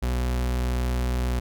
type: tone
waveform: 40% pulse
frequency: 61.74 Hz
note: B1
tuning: in tune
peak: -22 dBFS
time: 0.02-1.4 s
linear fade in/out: 10 ms
effects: none